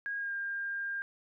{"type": "tone with pitch glide", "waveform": "sine", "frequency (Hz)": [1636, 1603.3], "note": ["G#6", "G6"], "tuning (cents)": [-26, 39], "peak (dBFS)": -33, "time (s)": [0.06, 1.02], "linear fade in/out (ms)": 0, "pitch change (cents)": -35, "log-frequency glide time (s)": [0.18, 0.33], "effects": []}